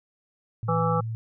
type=tone; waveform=sine; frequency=112.8 Hz; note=A2; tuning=44 cents sharp; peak=-28 dBFS; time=0.63-1.15 s; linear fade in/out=0 ms
type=harmonic tone; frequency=165.3 Hz; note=E3; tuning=5 cents sharp; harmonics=1 / 3 / 5 / 7 / 8; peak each=-26 / -27 / -29 / -29 / -30 dBFS; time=0.68-1.01 s; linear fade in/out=10 ms
effects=none